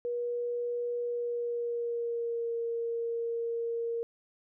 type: tone with pitch glide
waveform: sine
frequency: 480.8 to 464.7 Hz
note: B4 to A#4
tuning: -46 to -5 cents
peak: -30 dBFS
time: 0.05-4.03 s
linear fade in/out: 0 ms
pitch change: -59 cents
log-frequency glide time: 0.99-2.54 s
effects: none